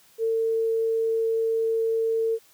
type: tone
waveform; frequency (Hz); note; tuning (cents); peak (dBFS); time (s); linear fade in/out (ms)
sine; 450.9; A4; +42; -21; 0.18-2.39; 50
effects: white hiss -57 dBFS RMS until 2.53 s + high-pass 60 Hz 12 dB/octave